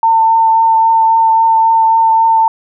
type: tone with vibrato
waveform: sine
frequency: 900 Hz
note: A5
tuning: 39 cents sharp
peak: -6 dBFS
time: 0.03-2.48 s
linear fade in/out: 2 ms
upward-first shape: sine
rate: 3.7 Hz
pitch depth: 12 cents each way
effects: none